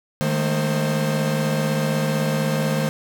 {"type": "tone cluster", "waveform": "45% pulse", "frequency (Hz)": [154.4, 206.8, 222.7, 528], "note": ["D#3", "G#3", "A3", "C5"], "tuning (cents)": [-13, -7, 21, 16], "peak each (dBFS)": [-22, -30, -26, -26], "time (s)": [0.21, 2.89], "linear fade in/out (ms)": 0, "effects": []}